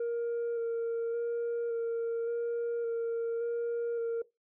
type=tone with vibrato; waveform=sine; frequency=465.9 Hz; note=A#4; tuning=1 cent flat; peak=-27 dBFS; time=0-4.22 s; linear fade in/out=5 ms; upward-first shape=square; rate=0.88 Hz; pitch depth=13 cents each way; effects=noise-tail reverb RT60 0.2 s tail -19 dB re dry + tanh soft clip ceiling -29 dBFS